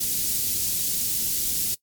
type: band-stop noise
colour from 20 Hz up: white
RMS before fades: -25 dBFS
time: 0-1.75 s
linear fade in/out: 10 ms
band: 250 to 4900 Hz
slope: 12 dB/octave
effects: noise-tail reverb RT60 0.1 s tail -20 dB re dry + MP3 96 kbps